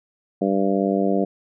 harmonic tone, 97.9 Hz, G2, 2 cents flat, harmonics 2 / 3 / 4 / 5 / 6 / 7, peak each -22 / -24 / -25 / -26 / -27 / -27 dBFS, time 0.41-1.25 s, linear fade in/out 10 ms, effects none

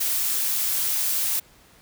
blue noise, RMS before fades -24 dBFS, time 0-1.4 s, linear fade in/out 10 ms, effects pink hiss -54 dBFS RMS until 1.81 s

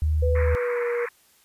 sine tone, 77.1 Hz, D#2, 15 cents flat, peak -19 dBFS, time 0.02-0.55 s, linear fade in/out 0 ms
sine tone with pitch glide, 497.8 to 477.8 Hz, B4 to A#4, +14 to +43 cents, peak -23 dBFS, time 0.22-1.06 s, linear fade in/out 10 ms, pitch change -71 cents, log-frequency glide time 0.37-0.87 s
white band-pass noise, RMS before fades -34 dBFS, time 0.35-1.09 s, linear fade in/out 5 ms, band 920 to 2300 Hz, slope 96 dB/octave
effects white hiss -59 dBFS RMS until 1.44 s + resampled to 32000 Hz

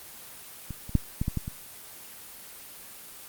clicks, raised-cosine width 5 ms, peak -23 / -26 / -8 / -14 / -14 / -15 / -21 dBFS, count 7, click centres 0.707 / 0.894 / 0.953 / 1.215 / 1.281 / 1.373 / 1.479 s, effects white hiss -45 dBFS RMS until 3.28 s + Opus 24 kbps

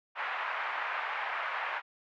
pink band-pass noise, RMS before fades -35 dBFS, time 0.15-1.82 s, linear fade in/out 50 ms, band 810 to 2300 Hz, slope 24 dB/octave, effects none

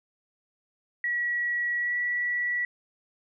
sine tone with pitch glide, 1926 to 1946.1 Hz, B6 to B6, -44 to -26 cents, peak -25 dBFS, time 1.04-2.65 s, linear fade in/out 2 ms, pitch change +18 cents, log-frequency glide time 1.78-1.96 s, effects none

